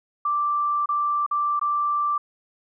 sine tone with dropouts, 1174 Hz, D6, 1 cent flat, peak -20 dBFS, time 0.25-2.18 s, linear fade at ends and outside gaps 5 ms, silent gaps 0.859-0.889 / 1.264-1.311 / 1.595-1.613 s, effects none

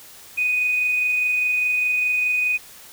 sine tone with amplitude modulation, 2489 Hz, D#7, in tune, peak -16 dBFS, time 0.37-2.58 s, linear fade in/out 20 ms, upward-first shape sine, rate 24.9 Hz, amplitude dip 25%, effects tanh soft clip ceiling -12 dBFS + white hiss -44 dBFS RMS until 2.92 s

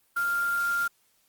sine tone in noise, 1396 Hz, F6, 1 cent flat, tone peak -24 dBFS, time 0.16-0.88 s, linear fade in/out 10 ms, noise white, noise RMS -41 dBFS, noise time 0.16-0.88 s, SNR +14 dB, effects white hiss -67 dBFS RMS until 1.28 s + Opus 32 kbps

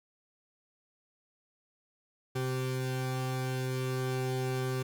40% pulse tone pair together, 129.45 / 387.9 Hz, C3 / G4, -18 / -18 cents, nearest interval octave + perfect fifth, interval 1900 cents, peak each -31 / -36 dBFS, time 2.35-4.83 s, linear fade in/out 10 ms, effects none

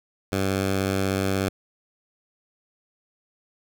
10% pulse tone, 96.5 Hz, G2, 27 cents flat, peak -14 dBFS, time 0.32-1.49 s, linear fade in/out 5 ms, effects none

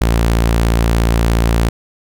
sawtooth tone, 57 Hz, A#1, 38 cents flat, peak -7 dBFS, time 0.01-1.69 s, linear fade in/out 5 ms, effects none

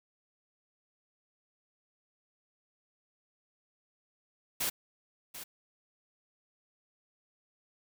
white noise with echo, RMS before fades -32 dBFS, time 4.6-4.7 s, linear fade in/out 10 ms, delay 740 ms, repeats 1, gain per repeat -12 dB, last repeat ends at 5.44 s, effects none

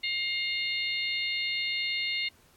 harmonic tone with a mistuned harmonic, 708 Hz, F5, 23 cents sharp, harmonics 3 / 4 / 5 / 6, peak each -31 / -34 / -36 / -36 dBFS, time 0.03-2.29 s, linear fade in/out 10 ms, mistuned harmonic 5, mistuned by +58 cents, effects pink hiss -62 dBFS RMS until 2.56 s + AAC 64 kbps

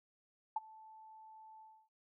sine tone with ADSR envelope, 876 Hz, A5, 8 cents flat, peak -30 dBFS, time 0.56-1.89 s, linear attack 5 ms, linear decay 23 ms, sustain -24 dB, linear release 290 ms, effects noise-tail reverb RT60 0.2 s tail -21 dB re dry

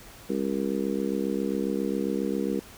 harmonic tone, 67.4 Hz, C#2, 48 cents flat, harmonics 3 / 4 / 5 / 6 / 7, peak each -30 / -31 / -32 / -33 / -33 dBFS, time 0.29-2.6 s, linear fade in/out 10 ms, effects pink hiss -48 dBFS RMS until 2.77 s

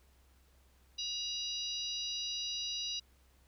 harmonic tone with a mistuned harmonic, 975 Hz, B5, 23 cents flat, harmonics 3 / 4 / 5 / 6, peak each -42 / -39 / -41 / -46 dBFS, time 0.98-3 s, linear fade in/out 10 ms, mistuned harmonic 3, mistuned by -53 cents, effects added 65 Hz sine -64 dBFS peak until 3.47 s + pink hiss -70 dBFS RMS until 3.47 s

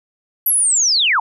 sine linear sweep, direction down, 11860 to 810 Hz, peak -12 dBFS, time 0.46-1.2 s, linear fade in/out 5 ms, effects none

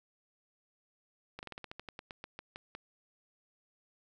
slowing click train, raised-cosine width 0.3 ms, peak -27 dBFS, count 15, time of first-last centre 1.39-2.75 s, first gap 39 ms, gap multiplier 1.13, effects none

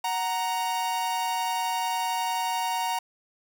45% pulse tone pair together, 743.6 / 932.3 Hz, F#5 / A#5, +8 / 0 cents, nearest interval major third, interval 392 cents, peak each -31 / -27 dBFS, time 0.04-2.99 s, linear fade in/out 5 ms, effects none

